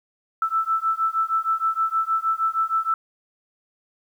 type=beating tone pair; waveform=sine; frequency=1318.5 / 1324.9 Hz; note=E6 / E6; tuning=0 / +8 cents; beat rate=6.4 Hz; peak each=-23 / -23 dBFS; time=0.42-2.94 s; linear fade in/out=2 ms; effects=9-bit